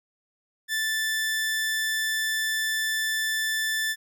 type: tone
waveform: sawtooth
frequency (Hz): 1760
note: A6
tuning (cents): 0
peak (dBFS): -21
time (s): 0.68-3.96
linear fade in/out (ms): 50
effects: none